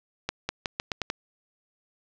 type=accelerating click train; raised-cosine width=0.2 ms; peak=-10 dBFS; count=7; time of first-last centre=0.29-1.101 s; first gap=200 ms; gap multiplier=0.84; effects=low-pass 6000 Hz 12 dB/octave + 8-bit